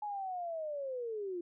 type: linear sweep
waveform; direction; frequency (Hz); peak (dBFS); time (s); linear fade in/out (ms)
sine; down; 848 to 338.7; -36; 0.02-1.41; 5
effects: none